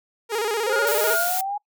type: tone with vibrato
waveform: sawtooth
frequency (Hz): 440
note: A4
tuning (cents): 0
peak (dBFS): -18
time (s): 0.29-1.17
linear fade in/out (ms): 50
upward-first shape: square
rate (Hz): 16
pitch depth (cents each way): 93
type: exponential sweep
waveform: sine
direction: up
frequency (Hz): 508 to 834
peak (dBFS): -24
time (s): 0.66-1.58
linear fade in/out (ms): 10
type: tone with tremolo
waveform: triangle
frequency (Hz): 1424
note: F6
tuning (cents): +33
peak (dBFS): -19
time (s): 0.71-1.38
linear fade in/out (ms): 10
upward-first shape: sine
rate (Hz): 2.8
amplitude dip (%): 85
type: noise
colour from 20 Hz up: blue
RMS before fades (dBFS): -26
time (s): 0.87-1.41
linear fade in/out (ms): 2
effects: noise-tail reverb RT60 0.1 s tail -23 dB re dry